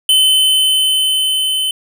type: tone with level ramp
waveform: square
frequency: 3050 Hz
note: G7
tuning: 48 cents flat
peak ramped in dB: -8 to -15 dBFS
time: 0.09-1.71 s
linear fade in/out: 2 ms
effects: none